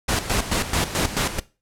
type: noise with tremolo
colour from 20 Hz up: pink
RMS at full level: -21 dBFS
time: 0.08-1.4 s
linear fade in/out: 10 ms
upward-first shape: square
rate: 4.6 Hz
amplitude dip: 70%
effects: noise-tail reverb RT60 0.3 s tail -19 dB re dry + low-pass 11000 Hz 12 dB/octave